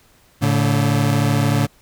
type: tone pair together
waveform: 30% pulse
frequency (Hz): 110 / 143.29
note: A2 / D3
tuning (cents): 0 / -42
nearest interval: perfect fourth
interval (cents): 458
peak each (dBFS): -15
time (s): 0.41-1.67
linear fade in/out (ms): 20
effects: pink hiss -54 dBFS RMS until 1.81 s